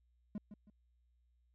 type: tone with echo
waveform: triangle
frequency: 207.7 Hz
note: G#3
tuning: in tune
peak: -36 dBFS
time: 0.35-0.38 s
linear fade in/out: 2 ms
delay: 160 ms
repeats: 2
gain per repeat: -10 dB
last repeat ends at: 0.7 s
effects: added 60 Hz sine -70 dBFS peak until 1.54 s